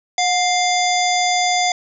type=harmonic tone with a mistuned harmonic; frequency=698.5 Hz; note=F5; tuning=in tune; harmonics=1 / 3 / 5 / 7 / 9 / 10; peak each=-17 / -22 / -24 / -25 / -27 / -27 dBFS; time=0.18-1.72 s; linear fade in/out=2 ms; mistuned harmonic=1; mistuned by=+61 cents; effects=none